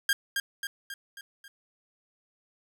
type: tone with echo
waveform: sawtooth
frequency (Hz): 1611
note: G6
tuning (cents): +47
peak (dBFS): -18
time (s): 0.09-0.13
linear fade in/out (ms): 2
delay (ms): 270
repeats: 5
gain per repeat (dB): -5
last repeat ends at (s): 1.48
effects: none